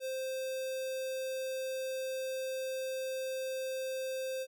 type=tone with notch filter; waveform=square; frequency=523.3 Hz; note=C5; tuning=in tune; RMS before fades=-37 dBFS; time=0-4.47 s; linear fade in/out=50 ms; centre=1400 Hz; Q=2; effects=none